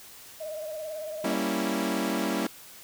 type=tone with vibrato; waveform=sine; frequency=622.3 Hz; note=D#5; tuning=in tune; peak=-33 dBFS; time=0.4-1.35 s; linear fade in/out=10 ms; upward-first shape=triangle; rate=18 Hz; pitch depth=70 cents each way
type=chord; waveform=sawtooth; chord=G diminished seventh; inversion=none; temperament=equal; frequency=196 / 233.1 / 277.2 / 329.6 Hz; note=G3 / Bb3 / Db4 / Fb4; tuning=0 / 0 / 0 / 0 cents; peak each=-28 dBFS; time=1.24-2.47 s; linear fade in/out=5 ms
effects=white hiss -48 dBFS RMS until 2.83 s